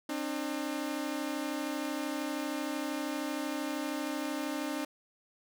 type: tone pair together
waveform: sawtooth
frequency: 268.6 / 301.5 Hz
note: C4 / D4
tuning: +46 / +46 cents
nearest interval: major second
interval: 200 cents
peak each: -33 / -31 dBFS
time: 0.09-4.85 s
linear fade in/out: 5 ms
effects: none